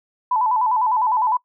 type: tone with vibrato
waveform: sine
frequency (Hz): 932.3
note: A#5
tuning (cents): 0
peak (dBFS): -16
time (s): 0.31-1.37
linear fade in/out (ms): 5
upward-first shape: square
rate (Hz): 9.9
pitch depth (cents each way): 110
effects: noise-tail reverb RT60 0.1 s tail -22 dB re dry